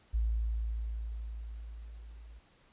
sine tone with level ramp, 55.7 Hz, A1, 22 cents sharp, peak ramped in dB -26 to -48 dBFS, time 0.13-2.4 s, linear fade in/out 20 ms, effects pink hiss -65 dBFS RMS until 2.72 s + resampled to 8000 Hz

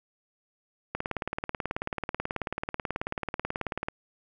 click train, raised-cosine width 0.5 ms, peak -15 dBFS, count 55, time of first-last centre 0.95-3.885 s, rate 18.4 Hz, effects none

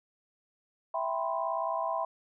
sine chord, C major seventh, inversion first, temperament equal, 659.3 / 784 / 987.8 / 1046.5 Hz, E5 / G5 / B5 / C6, 0 / 0 / 0 / 0 cents, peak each -33 / -36 / -34 / -36 dBFS, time 0.94-2.05 s, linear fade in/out 5 ms, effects none

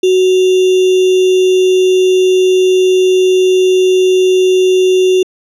sine tone with sample-and-hold, 371.3 Hz, F#4, 6 cents sharp, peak -6 dBFS, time 0.03-5.23 s, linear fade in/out 5 ms, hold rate 3150 Hz, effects low-pass 7000 Hz 12 dB/octave

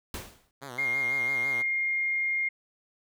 pink noise with exponential decay, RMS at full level -34 dBFS, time 0.14-0.51 s, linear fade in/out 2 ms, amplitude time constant 80 ms
5% pulse tone with vibrato, 130 Hz, C3, 11 cents flat, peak -28 dBFS, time 0.61-1.63 s, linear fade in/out 20 ms, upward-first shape sine, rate 6 Hz, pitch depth 140 cents each way
sine tone, 2126 Hz, C7, 27 cents sharp, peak -25 dBFS, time 0.78-2.49 s, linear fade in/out 10 ms
effects none

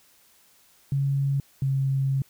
sine tone pair in turn, 138.59 / 135.5 Hz, C#3 / C#3, 0 / -39 cents, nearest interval unison, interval 39 cents, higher first, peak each -21 dBFS, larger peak neither, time 0.92-1.4 / 1.62-2.22 s, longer second, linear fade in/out 2 ms, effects white hiss -59 dBFS RMS until 2.29 s

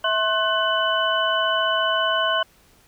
sine tone cluster, 652 / 1066 / 1501 / 2993 Hz, E5 / C6 / F#6 / F#7, -19 / +32 / +24 / +19 cents, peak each -24 dBFS, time 0.04-2.43 s, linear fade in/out 5 ms, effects pink hiss -56 dBFS RMS until 2.87 s

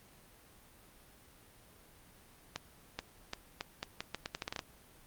accelerating click train, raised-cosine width 0.2 ms, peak -19 dBFS, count 14, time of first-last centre 2.56-4.592 s, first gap 430 ms, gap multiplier 0.8, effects pink hiss -60 dBFS RMS until 5.06 s + Opus 32 kbps

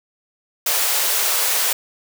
white high-pass noise, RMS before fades -19 dBFS, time 0.66-1.73 s, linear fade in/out 5 ms, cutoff 400 Hz, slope 48 dB/octave, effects none

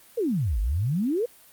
sine exponential two-way sweep, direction down then up, 508 to 47.67 to 508 Hz, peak -22 dBFS, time 0.17-1.26 s, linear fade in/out 10 ms, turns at 0.6 s, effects white hiss -53 dBFS RMS until 1.52 s + Opus 32 kbps

